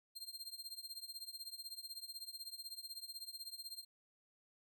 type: tone with tremolo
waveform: sawtooth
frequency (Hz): 4186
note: C8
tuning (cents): 0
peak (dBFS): -40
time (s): 0.15-3.85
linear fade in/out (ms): 20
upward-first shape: triangle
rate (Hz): 16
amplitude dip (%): 95
effects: none